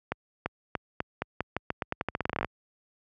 accelerating click train, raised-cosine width 0.5 ms, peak -13 dBFS, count 22, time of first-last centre 0.12-2.446 s, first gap 340 ms, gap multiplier 0.86, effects high-pass 60 Hz 12 dB/octave

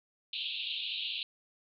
pink band-pass noise, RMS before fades -37 dBFS, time 0.33-1.23 s, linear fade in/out 2 ms, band 2600 to 4100 Hz, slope 96 dB/octave, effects none

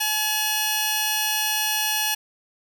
10% pulse tone pair together, 852 / 2882 Hz, G#5 / F#7, +44 / -46 cents, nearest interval octave + major sixth, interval 2110 cents, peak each -16 dBFS, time 0-2.15 s, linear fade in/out 10 ms, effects none

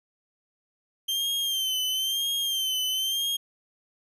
40% pulse tone with vibrato, 3135 Hz, G7, 1 cent flat, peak -24 dBFS, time 1.08-3.37 s, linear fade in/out 10 ms, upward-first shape sine, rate 1 Hz, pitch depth 65 cents each way, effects none

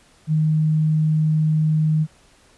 sine tone, 155.56 Hz, D#3, in tune, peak -15 dBFS, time 0.27-2.07 s, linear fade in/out 50 ms, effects pink hiss -54 dBFS RMS until 2.57 s + resampled to 24000 Hz

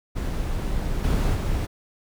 brown noise with level steps, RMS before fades -26 / -21 / -24 dBFS, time 0.15-1.67 s, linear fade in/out 20 ms, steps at 1.04 / 1.35 s, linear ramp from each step 2 ms, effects none

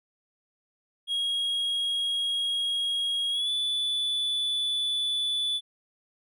triangle tone with pitch glide, 3287 to 3470 Hz, G#7 to A7, -19 to -25 cents, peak -24 dBFS, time 1.07-5.61 s, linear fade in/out 50 ms, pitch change +94 cents, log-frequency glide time 3.31-3.5 s, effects none

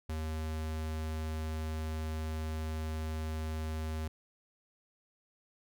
square tone, 78.7 Hz, D#2, 20 cents sharp, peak -35 dBFS, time 0.09-4.08 s, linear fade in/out 5 ms, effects none

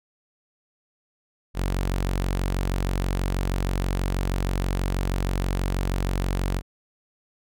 sawtooth tone, 46.25 Hz, F#1, in tune, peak -19 dBFS, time 1.54-6.62 s, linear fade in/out 50 ms, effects none

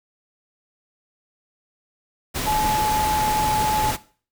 sine tone in noise, 856 Hz, A5, 48 cents flat, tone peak -19 dBFS, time 2.46-3.92 s, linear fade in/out 20 ms, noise pink, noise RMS -26 dBFS, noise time 2.34-3.97 s, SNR +4 dB, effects noise-tail reverb RT60 0.4 s tail -17 dB re dry

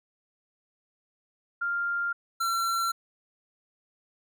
sine / square tone pair in turn, 1396.9 / 1357.1 Hz, F6 / E6, 0 / +50 cents, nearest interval minor second, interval 50 cents, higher first, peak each -26 dBFS, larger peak neither, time 1.61-2.13 / 2.4-2.92 s, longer neither, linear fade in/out 10 ms, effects none

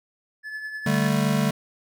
triangle tone with tremolo, 1726 Hz, A6, 34 cents flat, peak -27 dBFS, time 0.43-1.11 s, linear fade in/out 50 ms, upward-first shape triangle, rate 9.9 Hz, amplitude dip 55%
square chord, D suspended fourth, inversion none, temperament just, 146.83 / 195.78 / 220.2 Hz, D3 / G3 / A3, 0 / -2 / +2 cents, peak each -25 dBFS, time 0.86-1.51 s, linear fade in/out 5 ms
effects none

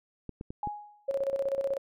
clicks, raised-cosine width 3 ms, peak -25 dBFS, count 4, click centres 0.293 / 0.411 / 0.505 / 0.673 s
sine tone with exponential decay, 832 Hz, G#5, 3 cents sharp, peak -28 dBFS, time 0.63-1.09 s, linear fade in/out 2 ms, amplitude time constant 100 ms
sine tone with tremolo, 548 Hz, C#5, 20 cents flat, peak -25 dBFS, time 1.08-1.78 s, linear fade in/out 10 ms, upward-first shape square, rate 16 Hz, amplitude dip 65%
effects none

